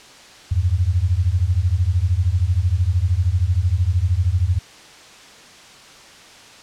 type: beating tone pair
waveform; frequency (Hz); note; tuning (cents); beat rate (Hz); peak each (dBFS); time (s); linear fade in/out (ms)
sine; 83.1 / 96.1; E2 / G2; +15 / -34; 13; -18 / -18; 0.51-4.59; 10
effects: white hiss -43 dBFS RMS until 6.62 s + low-pass 6000 Hz 12 dB/octave